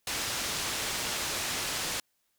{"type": "low-pass noise", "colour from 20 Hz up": "white", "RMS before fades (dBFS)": -33, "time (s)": [0.07, 2], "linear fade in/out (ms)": 2, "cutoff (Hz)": 7000, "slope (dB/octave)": 12, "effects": ["white hiss -75 dBFS RMS until 2.38 s"]}